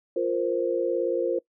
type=chord; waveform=sine; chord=F suspended fourth; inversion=none; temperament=just; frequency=349.2 / 465.6 / 523.8 Hz; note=F4 / Bb4 / C5; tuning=0 / -2 / +2 cents; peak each=-27 dBFS; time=0.16-1.39 s; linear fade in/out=5 ms; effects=noise-tail reverb RT60 0.1 s tail -21 dB re dry